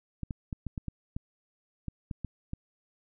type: clicks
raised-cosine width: 5 ms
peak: -22 dBFS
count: 11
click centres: 0.233 / 0.308 / 0.528 / 0.667 / 0.778 / 0.883 / 1.165 / 1.883 / 2.112 / 2.247 / 2.534 s
effects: none